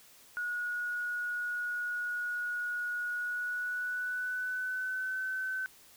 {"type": "tone with pitch glide", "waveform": "sine", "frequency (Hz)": [1453, 1525.2], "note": ["F#6", "G6"], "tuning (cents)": [-32, -48], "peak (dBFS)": -32, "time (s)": [0.37, 5.66], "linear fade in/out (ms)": 0, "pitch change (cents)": 84, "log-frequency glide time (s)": [3.11, 5.22], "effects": ["white hiss -58 dBFS RMS until 5.96 s"]}